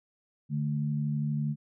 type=tone pair together; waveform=sine; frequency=147.51 / 220 Hz; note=D3 / A3; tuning=+8 / 0 cents; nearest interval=perfect fifth; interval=692 cents; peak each=-28 / -33 dBFS; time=0.49-1.56 s; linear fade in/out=50 ms; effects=none